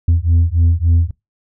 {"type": "beating tone pair", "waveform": "sine", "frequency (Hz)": [82.41, 85.91], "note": ["E2", "F2"], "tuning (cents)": [0, -28], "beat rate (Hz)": 3.5, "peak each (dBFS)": -11, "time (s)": [0.08, 1.11], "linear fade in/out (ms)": 5, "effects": ["noise-tail reverb RT60 0.2 s tail -24 dB re dry", "tanh soft clip ceiling -7 dBFS"]}